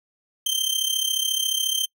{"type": "tone with amplitude modulation", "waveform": "sawtooth", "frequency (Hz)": 3136, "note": "G7", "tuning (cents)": 0, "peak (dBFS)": -15, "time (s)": [0.46, 1.86], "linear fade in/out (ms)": 5, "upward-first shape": "sine", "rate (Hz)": 34.2, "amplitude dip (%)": 75, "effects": ["noise-tail reverb RT60 0.1 s tail -25 dB re dry"]}